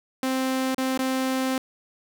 sawtooth tone with dropouts, 261.6 Hz, C4, in tune, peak -19 dBFS, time 0.23-1.58 s, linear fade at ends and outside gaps 2 ms, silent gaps 0.746-0.781 / 0.976-0.991 s, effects none

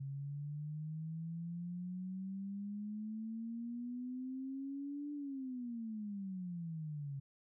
sine exponential two-way sweep, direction up then down, 136.1 to 293.7 to 136.1 Hz, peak -40 dBFS, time 0-7.2 s, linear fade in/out 10 ms, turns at 5.13 s, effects none

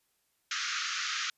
pink band-pass noise, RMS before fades -34 dBFS, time 0.51-1.3 s, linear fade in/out 2 ms, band 1200 to 6800 Hz, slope 96 dB/octave, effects white hiss -75 dBFS RMS until 1.37 s + resampled to 32000 Hz

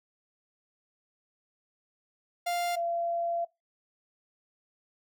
45% pulse / sine tone pair in turn, 698.5 / 682.9 Hz, F5 / F5, 0 / -39 cents, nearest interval unison, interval 39 cents, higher first, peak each -28 dBFS, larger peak neither, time 2.46-2.76 / 2.76-3.45 s, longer second, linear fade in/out 10 ms, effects noise-tail reverb RT60 0.2 s tail -20 dB re dry

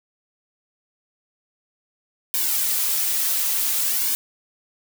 blue noise with flanger, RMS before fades -22 dBFS, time 2.34-4.15 s, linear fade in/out 0 ms, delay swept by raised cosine 1.5 to 5 ms, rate 0.56 Hz, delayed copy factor -0.9, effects none

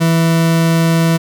40% pulse tone, 164.81 Hz, E3, in tune, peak -9 dBFS, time 0-1.18 s, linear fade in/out 20 ms, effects none

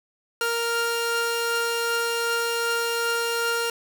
sawtooth tone pair together, 466.5 / 1396.9 Hz, A#4 / F6, +1 / 0 cents, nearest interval octave + perfect fifth, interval 1899 cents, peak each -22 dBFS, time 0.41-3.7 s, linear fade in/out 2 ms, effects none

